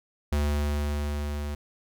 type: tone with level ramp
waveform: square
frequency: 73.3 Hz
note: D2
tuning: 3 cents flat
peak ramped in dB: -23 to -31 dBFS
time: 0.32-1.55 s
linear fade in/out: 5 ms
effects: none